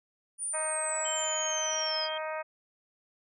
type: linear sweep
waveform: sine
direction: down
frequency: 9500 to 4874 Hz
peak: -31 dBFS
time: 0.38-2.09 s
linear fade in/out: 50 ms
type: harmonic tone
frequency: 312.5 Hz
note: D#4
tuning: 8 cents sharp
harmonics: 2 / 3 / 4 / 5 / 6 / 7 / 8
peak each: -35 / -39 / -41 / -43 / -45 / -46 / -47 dBFS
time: 0.53-2.43 s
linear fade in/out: 20 ms
type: tone with pitch glide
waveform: sine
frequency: 3100 to 3187 Hz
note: G7 to G7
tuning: -20 to +28 cents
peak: -36 dBFS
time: 1.05-2.18 s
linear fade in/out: 5 ms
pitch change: +48 cents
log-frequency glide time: 1.52-2.02 s
effects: none